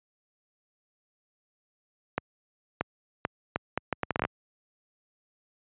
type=accelerating click train; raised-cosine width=0.5 ms; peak=-11 dBFS; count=13; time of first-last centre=2.18-4.251 s; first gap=630 ms; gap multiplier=0.7; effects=high-pass 80 Hz 12 dB/octave + resampled to 8000 Hz